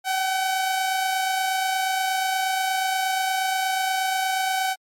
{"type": "tone pair together", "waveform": "sawtooth", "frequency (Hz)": [757, 785.4], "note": ["F#5", "G5"], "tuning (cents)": [39, 3], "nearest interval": "minor second", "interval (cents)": 64, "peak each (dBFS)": [-18, -28], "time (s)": [0.04, 4.76], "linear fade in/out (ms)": 50, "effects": ["MP3 64 kbps"]}